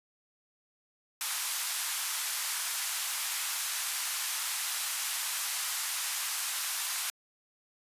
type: band-pass noise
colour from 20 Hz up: white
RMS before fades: -34 dBFS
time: 1.21-7.1 s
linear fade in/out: 0 ms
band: 890 to 13000 Hz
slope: 24 dB/octave
effects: resampled to 32000 Hz